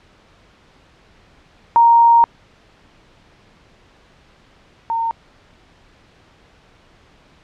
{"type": "tone pair in turn", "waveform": "sine", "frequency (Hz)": [932.3, 914.7], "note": ["A#5", "A#5"], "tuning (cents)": [0, -33], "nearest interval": "unison", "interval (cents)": 33, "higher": "first", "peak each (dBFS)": [-7, -17], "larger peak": "first", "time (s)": [[1.76, 2.24], [4.9, 5.11]], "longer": "first", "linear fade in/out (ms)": 0, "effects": ["pink hiss -51 dBFS RMS until 7.43 s", "low-pass 4000 Hz 12 dB/octave"]}